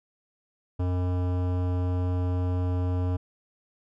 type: tone with hard clipping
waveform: sine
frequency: 90.2 Hz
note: F#2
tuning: 44 cents flat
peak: -26 dBFS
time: 0.79-3.17 s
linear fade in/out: 10 ms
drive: 17 dB
effects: none